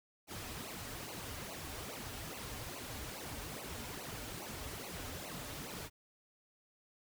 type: noise with flanger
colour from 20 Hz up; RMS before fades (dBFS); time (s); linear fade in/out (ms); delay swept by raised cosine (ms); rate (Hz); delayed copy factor
pink; -45; 0.27-5.9; 50; 0.57 to 6.07; 2.4; -0.95
effects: none